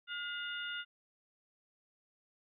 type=harmonic tone with a mistuned harmonic; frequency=713 Hz; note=F5; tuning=36 cents sharp; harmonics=2 / 3 / 4 / 5; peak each=-40 / -50 / -43 / -47 dBFS; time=0.07-0.85 s; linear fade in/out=50 ms; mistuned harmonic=3; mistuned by=-87 cents; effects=none